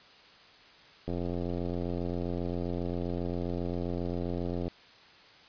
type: click train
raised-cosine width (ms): 2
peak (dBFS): -21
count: 316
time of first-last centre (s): 1.08-4.68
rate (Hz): 87.5
effects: white hiss -55 dBFS RMS until 5.48 s + resampled to 11025 Hz